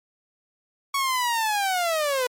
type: linear sweep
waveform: sawtooth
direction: down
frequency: 1119 to 487.5 Hz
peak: -18 dBFS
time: 0.94-2.27 s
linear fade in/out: 5 ms
effects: MP3 64 kbps